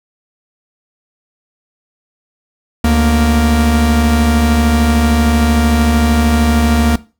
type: tone pair together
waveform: 45% pulse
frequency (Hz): 73.42 / 233.4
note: D2 / A#3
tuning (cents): 0 / +2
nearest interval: octave + minor sixth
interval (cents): 2002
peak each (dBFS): -12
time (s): 2.84-6.96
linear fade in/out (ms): 5
effects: noise-tail reverb RT60 0.3 s tail -18 dB re dry